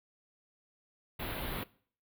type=band-stop noise; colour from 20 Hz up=pink; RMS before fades=-38 dBFS; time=1.19-1.64 s; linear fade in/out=10 ms; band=4000 to 11000 Hz; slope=48 dB/octave; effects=noise-tail reverb RT60 0.5 s tail -21 dB re dry